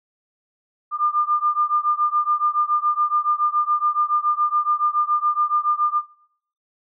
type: beating tone pair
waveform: sine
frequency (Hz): 1200 / 1207.1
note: D6 / D6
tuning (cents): +37 / +47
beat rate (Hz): 7.1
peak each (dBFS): -21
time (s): 0.91-6.02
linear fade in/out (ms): 50
effects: noise-tail reverb RT60 0.6 s tail -18 dB re dry